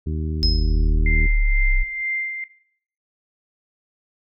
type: harmonic tone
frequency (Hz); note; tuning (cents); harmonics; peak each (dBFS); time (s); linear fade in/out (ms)
77.78; D#2; 0; 1 / 2 / 3 / 4 / 5; -23 / -29 / -33 / -35 / -37; 0.06-1.27; 10
type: exponential sweep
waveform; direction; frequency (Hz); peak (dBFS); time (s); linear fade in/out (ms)
sine; down; 49.64 to 31.59; -15; 0.42-1.84; 20
type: tone with exponential decay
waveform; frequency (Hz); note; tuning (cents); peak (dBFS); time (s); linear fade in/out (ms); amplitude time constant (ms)
sine; 5130; E8; -48; -17; 0.43-0.89; 0; 100
type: tone with tremolo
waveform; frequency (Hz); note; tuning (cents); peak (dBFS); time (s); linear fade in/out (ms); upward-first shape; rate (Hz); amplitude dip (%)
sine; 2093; C7; 0; -20; 1.06-2.44; 2; sine; 2.1; 50
effects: noise-tail reverb RT60 0.6 s tail -18 dB re dry